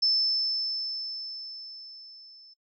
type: tone with level ramp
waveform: sine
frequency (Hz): 5274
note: E8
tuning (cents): 0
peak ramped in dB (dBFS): -20 to -50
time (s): 0.02-2.54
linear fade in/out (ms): 10
effects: noise-tail reverb RT60 0.1 s tail -23 dB re dry